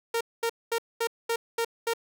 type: tone bursts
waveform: sawtooth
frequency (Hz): 461.8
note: A#4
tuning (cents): -16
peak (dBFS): -21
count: 7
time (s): 0.14-1.936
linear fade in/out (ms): 5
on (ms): 68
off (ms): 220
effects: none